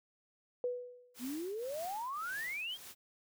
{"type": "tone with exponential decay", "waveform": "sine", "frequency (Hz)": 492.7, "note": "B4", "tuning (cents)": -4, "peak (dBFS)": -30, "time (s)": [0.64, 1.2], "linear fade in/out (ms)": 1, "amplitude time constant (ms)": 120}
{"type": "noise with tremolo", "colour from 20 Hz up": "white", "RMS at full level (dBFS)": -48, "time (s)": [1.14, 2.95], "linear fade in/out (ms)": 50, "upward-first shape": "triangle", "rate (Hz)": 1.8, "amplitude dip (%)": 85}
{"type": "exponential sweep", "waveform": "sine", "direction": "up", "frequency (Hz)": [233.4, 3333], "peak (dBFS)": -37, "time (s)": [1.19, 2.78], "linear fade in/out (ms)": 50}
{"effects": []}